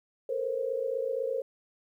sine tone cluster, 447 / 475.2 / 531 Hz, A4 / A#4 / C5, +27 / +33 / +25 cents, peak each -36 / -33 / -31 dBFS, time 0.29-1.42 s, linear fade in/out 5 ms, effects 11-bit

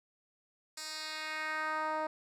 10% pulse tone with band-pass filter sweep, 311.1 Hz, D#4, in tune, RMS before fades -37 dBFS, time 0.77-2.07 s, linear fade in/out 5 ms, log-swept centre 6600 to 720 Hz, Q 1.5, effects none

